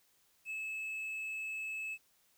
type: tone with quantisation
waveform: triangle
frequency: 2600 Hz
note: E7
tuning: 24 cents flat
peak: -36 dBFS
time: 0.45-1.98 s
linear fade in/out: 50 ms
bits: 11
effects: white hiss -71 dBFS RMS until 2.37 s